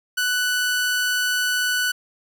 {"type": "tone", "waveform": "sawtooth", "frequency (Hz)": 1487, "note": "F#6", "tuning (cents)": 8, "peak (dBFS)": -16, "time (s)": [0.17, 1.92], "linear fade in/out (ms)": 10, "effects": []}